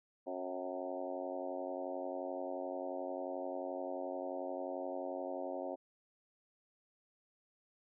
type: harmonic tone with a mistuned harmonic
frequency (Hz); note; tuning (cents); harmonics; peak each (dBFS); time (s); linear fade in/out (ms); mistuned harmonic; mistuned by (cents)
91.4; F#2; -21; 3 / 4 / 5 / 6 / 7 / 8 / 9 / 10; -46 / -46 / -53 / -43 / -44 / -47 / -54 / -54; 0.26-5.76; 20; 8; +25
effects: none